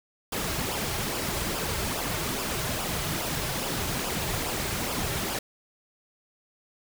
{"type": "noise with flanger", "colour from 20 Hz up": "pink", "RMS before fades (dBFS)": -30, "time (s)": [0.32, 5.39], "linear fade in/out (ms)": 5, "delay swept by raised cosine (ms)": [0.48, 4.18], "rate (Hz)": 2.4, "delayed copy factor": -0.55, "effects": []}